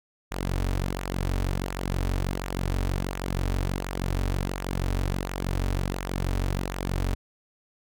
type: tone with flanger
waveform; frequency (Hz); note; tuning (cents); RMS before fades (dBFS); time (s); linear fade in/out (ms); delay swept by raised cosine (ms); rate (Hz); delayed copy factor
sawtooth; 46.25; F#1; 0; -28; 0.31-7.15; 10; 0.21 to 5.91; 1.4; -0.55
effects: none